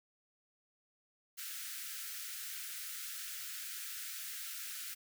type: high-pass noise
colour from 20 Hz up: white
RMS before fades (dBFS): -44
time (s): 1.37-4.95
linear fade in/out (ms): 20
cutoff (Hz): 1300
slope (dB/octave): 96
effects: none